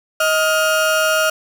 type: tone pair together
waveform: 35% pulse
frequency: 630 / 1414.3 Hz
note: D#5 / F6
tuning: +21 / +21 cents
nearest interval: octave + major second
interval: 1400 cents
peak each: -15 dBFS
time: 0.2-1.3 s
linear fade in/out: 5 ms
effects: none

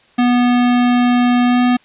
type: tone with pitch glide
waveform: square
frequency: 244.8 to 246.9 Hz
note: B3 to B3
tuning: -15 to 0 cents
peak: -11 dBFS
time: 0.18-1.77 s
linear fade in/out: 10 ms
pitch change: +15 cents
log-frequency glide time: 1.45-1.61 s
effects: white hiss -51 dBFS RMS until 1.84 s + resampled to 8000 Hz

